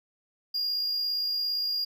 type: tone with amplitude modulation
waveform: triangle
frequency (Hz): 4829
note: D8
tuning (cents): +47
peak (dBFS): -24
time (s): 0.54-1.85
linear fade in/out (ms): 10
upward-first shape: sine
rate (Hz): 57.5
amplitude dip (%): 30
effects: none